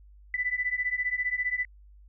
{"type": "beating tone pair", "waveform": "sine", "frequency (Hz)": [1981, 1996], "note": ["B6", "B6"], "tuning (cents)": [5, 18], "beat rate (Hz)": 15, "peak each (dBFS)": [-30, -29], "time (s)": [0.34, 1.65], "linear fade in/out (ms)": 2, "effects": ["added 50 Hz sine -50 dBFS peak until 2.08 s"]}